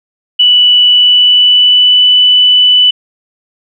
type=tone with pitch glide; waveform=sine; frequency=2961 to 2985 Hz; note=F#7 to F#7; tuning=+1 to +15 cents; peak=-3 dBFS; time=0.39-2.91 s; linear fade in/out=10 ms; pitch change=+14 cents; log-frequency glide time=0.87-2.07 s; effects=none